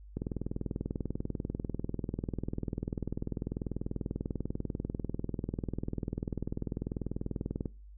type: click train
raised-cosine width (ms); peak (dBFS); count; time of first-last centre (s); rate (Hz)
3; -21; 153; 0.17-7.658; 20.3
effects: noise-tail reverb RT60 0.3 s tail -21 dB re dry + added 50 Hz sine -48 dBFS peak until 7.97 s